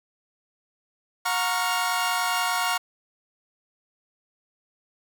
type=chord; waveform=sawtooth; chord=Gb major seventh; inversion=none; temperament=equal with one note detuned; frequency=723.5 / 932.3 / 1108.7 / 1396.9 Hz; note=Gb5 / Bb5 / Db6 / F6; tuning=-39 / 0 / 0 / 0 cents; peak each=-25 dBFS; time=1.25-2.78 s; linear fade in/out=10 ms; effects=none